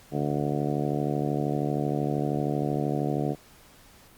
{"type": "harmonic tone", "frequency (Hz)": 72.9, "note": "D2", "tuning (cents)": -12, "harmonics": [2, 3, 4, 5, 6, 7, 8, 9, 10], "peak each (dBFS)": [-29, -33, -31, -34, -34, -39, -38, -38, -36], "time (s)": [0.11, 3.36], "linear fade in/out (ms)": 50, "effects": ["pink hiss -54 dBFS RMS until 4.17 s", "Opus 48 kbps"]}